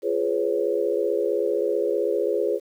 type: chord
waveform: sine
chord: C# dominant seventh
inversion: first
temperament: just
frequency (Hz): 346.5 / 415.8 / 498.9 / 554.4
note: E#4 / G#4 / B4 / C#5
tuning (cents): -14 / +2 / +17 / 0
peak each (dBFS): -28 / -24 / -26 / -28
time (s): 0.02-2.6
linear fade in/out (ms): 50
effects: 9-bit